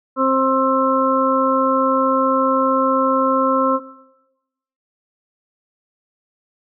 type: harmonic tone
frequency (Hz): 264.6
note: C4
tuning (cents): +20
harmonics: 1 / 2 / 4 / 5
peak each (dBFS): -19 / -19 / -19 / -19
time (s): 0.16-3.8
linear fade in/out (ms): 50
effects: noise-tail reverb RT60 1.0 s tail -18 dB re dry